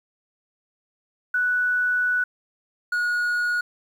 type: tone pair in turn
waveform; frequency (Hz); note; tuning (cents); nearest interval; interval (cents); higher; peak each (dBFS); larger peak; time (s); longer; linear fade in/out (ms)
sine / triangle; 1480 / 1449.5; F#6 / F#6; 0 / -36; unison; 36; first; -19; neither; 1.34-2.24 / 2.92-3.61; first; 5
effects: 9-bit